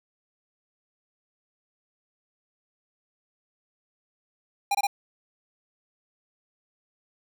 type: tone bursts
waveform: square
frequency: 805 Hz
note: G5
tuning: 46 cents sharp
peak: -22 dBFS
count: 3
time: 4.71-4.87 s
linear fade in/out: 5 ms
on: 38 ms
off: 23 ms
effects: none